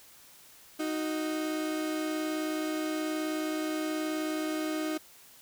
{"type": "tone pair together", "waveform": "35% pulse", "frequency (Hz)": [311.1, 370], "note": ["D#4", "F#4"], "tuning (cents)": [0, 0], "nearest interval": "minor third", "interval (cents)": 300, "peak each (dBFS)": [-29, -37], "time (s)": [0.79, 4.98], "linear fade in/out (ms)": 10, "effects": ["white hiss -55 dBFS RMS until 5.41 s"]}